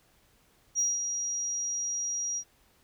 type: tone with ADSR envelope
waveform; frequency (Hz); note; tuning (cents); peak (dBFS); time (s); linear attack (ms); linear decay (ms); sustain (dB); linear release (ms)
sine; 5730; F8; +44; -22; 0.75-2.44; 42; 190; -7; 67
effects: tanh soft clip ceiling -20 dBFS + pink hiss -65 dBFS RMS until 2.83 s